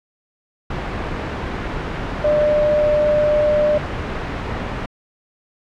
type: tone in noise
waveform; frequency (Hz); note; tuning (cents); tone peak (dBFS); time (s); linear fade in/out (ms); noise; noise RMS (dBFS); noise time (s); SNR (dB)
sine; 599; D5; +34; -13; 2.24-3.78; 5; pink; -24; 0.7-4.86; +8
effects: low-pass 2000 Hz 12 dB/octave